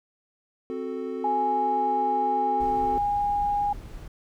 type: chord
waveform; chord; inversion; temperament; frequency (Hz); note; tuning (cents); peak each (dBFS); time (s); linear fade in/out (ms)
triangle; F# diminished; second; equal; 261.6 / 370 / 440; C4 / F#4 / A4; 0 / 0 / 0; -32 / -32 / -31; 0.7-2.98; 0
type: tone with pitch glide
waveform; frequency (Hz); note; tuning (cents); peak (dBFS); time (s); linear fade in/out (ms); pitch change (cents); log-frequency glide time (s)
sine; 830.6 to 818.2; G#5 to G#5; 0 to -26; -22; 1.24-3.73; 5; -26; 1.4-2.83
type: noise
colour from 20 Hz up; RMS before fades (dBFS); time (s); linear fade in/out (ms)
brown; -39; 2.6-4.08; 5
effects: none